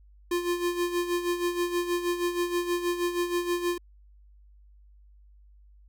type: tone with tremolo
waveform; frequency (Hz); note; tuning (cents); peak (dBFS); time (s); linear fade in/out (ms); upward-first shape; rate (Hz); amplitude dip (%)
square; 350; F4; +4; -24; 0.31-3.78; 5; sine; 6.3; 65
effects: added 50 Hz sine -52 dBFS peak until 5.88 s